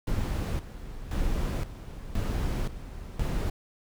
brown noise with tremolo, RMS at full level -28 dBFS, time 0.07-3.5 s, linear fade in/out 5 ms, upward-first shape square, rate 0.96 Hz, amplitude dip 75%, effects none

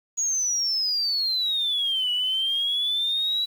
sine exponential two-way sweep, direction down then up, 6750 to 2930 to 3937 Hz, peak -21 dBFS, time 0.17-3.46 s, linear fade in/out 20 ms, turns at 2.11 s, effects tanh soft clip ceiling -17 dBFS + 8-bit

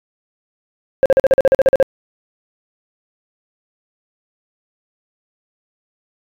sine tone bursts, 534 Hz, C5, 35 cents sharp, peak -4 dBFS, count 12, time 1.03-1.827 s, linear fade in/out 0 ms, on 27 ms, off 43 ms, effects tanh soft clip ceiling -6 dBFS

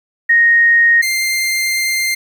sine / sawtooth tone pair in turn, 1864.7 / 2097 Hz, A#6 / C7, 0 / +3 cents, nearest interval major second, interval 203 cents, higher second, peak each -7 / -11 dBFS, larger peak first, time 0.29-1.02 / 1.02-2.15 s, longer second, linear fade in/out 10 ms, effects 8-bit

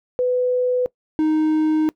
sine / triangle tone pair in turn, 499.3 / 311 Hz, B4 / D#4, +19 / -1 cents, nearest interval minor sixth, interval 820 cents, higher first, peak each -16 / -13 dBFS, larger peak second, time 0.19-0.86 / 1.19-1.89 s, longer second, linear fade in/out 0 ms, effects noise-tail reverb RT60 0.1 s tail -21 dB re dry

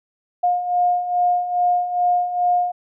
sine beating tone pair, 711 / 713.4 Hz, F5 / F5, +31 / +37 cents, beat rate 2.4 Hz, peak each -23 / -17 dBFS, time 0.43-2.72 s, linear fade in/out 10 ms, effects none

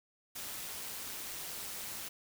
white noise with amplitude modulation, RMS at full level -40 dBFS, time 0.35-2.09 s, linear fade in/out 10 ms, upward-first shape sine, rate 199 Hz, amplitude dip 55%, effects none

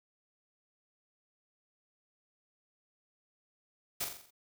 white noise with echo, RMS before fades -34 dBFS, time 4-4.05 s, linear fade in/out 10 ms, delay 43 ms, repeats 6, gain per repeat -5 dB, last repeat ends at 4.308 s, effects none

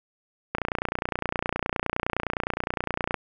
click train, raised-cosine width 0.5 ms, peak -10 dBFS, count 78, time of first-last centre 0.55-3.143 s, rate 29.7 Hz, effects none

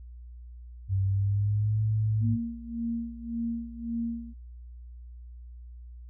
sine tone with pitch glide, 96.5 to 108.32 Hz, G2 to A2, -27 to -27 cents, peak -23 dBFS, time 0.88-2.38 s, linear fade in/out 50 ms, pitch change +200 cents, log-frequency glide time 1.03-1.81 s
sine tone with tremolo, 232.2 Hz, A#3, 7 cents flat, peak -27 dBFS, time 2.2-4.34 s, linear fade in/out 50 ms, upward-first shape sine, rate 1.8 Hz, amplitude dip 80%
effects added 60 Hz sine -42 dBFS peak until 6.09 s

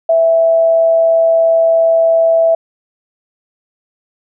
sine tone with amplitude modulation, 659.3 Hz, E5, in tune, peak -6 dBFS, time 0.09-2.55 s, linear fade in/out 5 ms, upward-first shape sine, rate 143 Hz, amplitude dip 25%, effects none

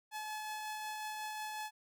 sawtooth tone with tremolo, 857 Hz, A5, 46 cents flat, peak -35 dBFS, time 0.11-1.71 s, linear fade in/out 50 ms, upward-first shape triangle, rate 5.5 Hz, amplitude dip 25%, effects none

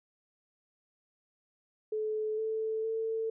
sine tone with pitch steps, 431.5 / 440.2 / 446.7 Hz, A4 / A4 / A4, -34 / +1 / +26 cents, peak -30 dBFS, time 1.92-3.3 s, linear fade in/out 5 ms, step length 460 ms, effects none

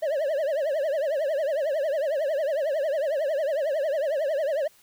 triangle tone with vibrato, 591 Hz, D5, 11 cents sharp, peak -21 dBFS, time 0.02-4.68 s, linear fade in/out 10 ms, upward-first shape triangle, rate 11 Hz, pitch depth 210 cents each way, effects white hiss -58 dBFS RMS until 4.82 s

